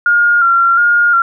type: tone with vibrato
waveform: sine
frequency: 1396.9 Hz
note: F6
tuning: in tune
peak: -7 dBFS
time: 0.06-1.22 s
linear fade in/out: 2 ms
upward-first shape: square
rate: 1.4 Hz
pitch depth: 30 cents each way
effects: none